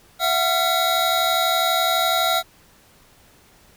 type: tone cluster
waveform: square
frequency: 666 / 738 / 1373 / 3813 Hz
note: E5 / F#5 / F6 / A#7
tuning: +18 / -5 / -30 / +38 cents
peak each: -24 dBFS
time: 0.19-2.43 s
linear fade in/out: 50 ms
effects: pink hiss -53 dBFS RMS until 3.76 s